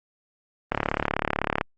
click train, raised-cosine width 0.5 ms, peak -7 dBFS, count 33, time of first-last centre 0.72-1.611 s, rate 35.9 Hz, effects Opus 24 kbps

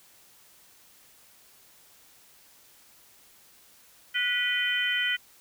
harmonic tone with a mistuned harmonic, 490 Hz, B4, 14 cents flat, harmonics 3 / 4 / 5 / 6, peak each -31 / -28 / -33 / -29 dBFS, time 4.14-5.17 s, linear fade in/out 20 ms, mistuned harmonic 6, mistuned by +74 cents, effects white hiss -57 dBFS RMS until 5.4 s

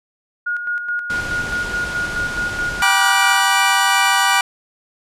sine tone with tremolo, 1436 Hz, F6, 48 cents sharp, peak -18 dBFS, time 0.46-3.41 s, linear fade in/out 10 ms, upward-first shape square, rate 4.7 Hz, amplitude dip 50%
pink low-pass noise, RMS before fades -29 dBFS, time 1.1-2.82 s, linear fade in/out 0 ms, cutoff 7500 Hz, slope 12 dB/octave
25% pulse chord, G major seventh, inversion none, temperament equal with one note detuned, 784 / 964.6 / 1174.7 / 1480 Hz, G5 / B5 / D6 / F#6, 0 / -41 / 0 / 0 cents, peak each -15 dBFS, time 2.82-4.41 s, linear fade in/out 2 ms
effects low-pass 12000 Hz 12 dB/octave

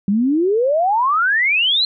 sine exponential sweep, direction up, 191.2 to 4194 Hz, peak -13 dBFS, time 0.08-1.85 s, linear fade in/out 2 ms, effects none

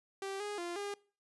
sawtooth tone with pitch steps, 390.2 / 413.5 / 346.8 / 405.4 Hz, G4 / G#4 / F4 / G#4, -8 / -8 / -12 / -42 cents, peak -34 dBFS, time 0.22-0.94 s, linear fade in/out 2 ms, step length 180 ms, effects noise-tail reverb RT60 0.4 s tail -23 dB re dry + resampled to 24000 Hz

